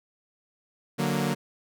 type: chord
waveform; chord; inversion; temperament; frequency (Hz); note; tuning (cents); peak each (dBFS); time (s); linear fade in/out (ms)
sawtooth; D augmented; none; equal; 146.83 / 185 / 233.1; D3 / F#3 / A#3; 0 / 0 / 0; -25; 0.98-1.35; 20
effects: none